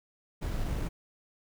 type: noise with sample-and-hold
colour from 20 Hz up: brown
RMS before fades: -32 dBFS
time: 0.41-0.89 s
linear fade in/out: 20 ms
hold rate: 8820 Hz
effects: none